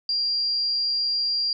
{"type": "tone with amplitude modulation", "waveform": "sine", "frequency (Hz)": 4758, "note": "D8", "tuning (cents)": 22, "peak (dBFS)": -20, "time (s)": [0.09, 1.53], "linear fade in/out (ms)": 2, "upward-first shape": "sine", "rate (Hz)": 265, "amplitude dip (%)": 30, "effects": []}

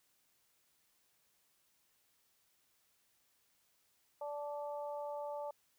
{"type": "harmonic tone", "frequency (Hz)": 291.5, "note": "D4", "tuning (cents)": -13, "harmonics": [2, 3, 4], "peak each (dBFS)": [-41, -44, -54], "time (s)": [4.21, 5.51], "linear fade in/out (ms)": 5, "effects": ["white hiss -75 dBFS RMS until 5.78 s"]}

